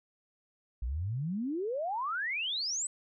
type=exponential sweep; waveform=sine; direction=up; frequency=54.6 to 8210 Hz; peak=-31 dBFS; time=0.82-2.87 s; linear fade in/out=5 ms; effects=none